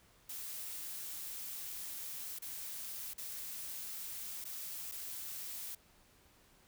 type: noise with dropouts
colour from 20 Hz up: blue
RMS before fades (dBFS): -44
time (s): 0.29-5.75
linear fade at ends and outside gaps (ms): 5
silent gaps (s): 2.388-2.42 / 3.136-3.179 / 4.443-4.451 / 4.915-4.919
effects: pink hiss -66 dBFS RMS until 6.67 s